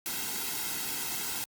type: noise with comb filter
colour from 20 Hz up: white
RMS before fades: -34 dBFS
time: 0.06-1.44 s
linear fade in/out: 0 ms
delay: 1.7 ms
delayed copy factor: -0.7
effects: Opus 48 kbps